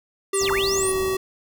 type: tone with pitch glide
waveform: square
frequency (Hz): 390.8 to 379.7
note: G4 to F#4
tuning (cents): -5 to +45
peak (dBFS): -22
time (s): 0.33-1.17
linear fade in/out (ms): 5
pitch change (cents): -50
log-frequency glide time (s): 0.76-0.88
type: linear two-way sweep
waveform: sine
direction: down then up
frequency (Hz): 10000 to 830.6 to 10000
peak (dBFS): -23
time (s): 0.34-0.92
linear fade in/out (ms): 5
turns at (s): 0.51
type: band-stop noise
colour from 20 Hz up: pink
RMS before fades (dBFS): -34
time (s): 0.41-1.16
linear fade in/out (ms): 0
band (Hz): 1100 to 6700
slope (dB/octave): 48
effects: none